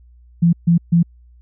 sine tone bursts, 170 Hz, F3, 46 cents flat, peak -9 dBFS, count 3, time 0.42-1.03 s, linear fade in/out 10 ms, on 110 ms, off 140 ms, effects added 60 Hz sine -44 dBFS peak until 1.41 s

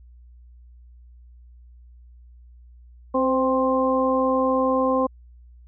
harmonic tone with a mistuned harmonic, 262.9 Hz, C4, 8 cents sharp, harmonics 1 / 2 / 3 / 4, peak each -23 / -21 / -30 / -24 dBFS, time 3.14-5.07 s, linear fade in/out 10 ms, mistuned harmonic 2, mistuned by -23 cents, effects added 60 Hz sine -45 dBFS peak until 5.67 s

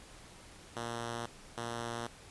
5% pulse tone pair in turn, 117.3 / 117.3 Hz, A#2 / A#2, +11 / +11 cents, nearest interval unison, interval 0 cents, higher neither, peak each -26 dBFS, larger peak neither, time 0.76-1.26 / 1.57-2.07 s, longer neither, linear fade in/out 5 ms, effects pink hiss -54 dBFS RMS until 2.3 s + resampled to 24000 Hz

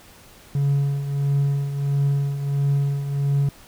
triangle tone with tremolo, 140.7 Hz, C#3, 26 cents sharp, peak -13 dBFS, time 0.55-3.49 s, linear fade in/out 2 ms, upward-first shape triangle, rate 1.5 Hz, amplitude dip 70%, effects tanh soft clip ceiling -11 dBFS + pink hiss -48 dBFS RMS until 3.67 s

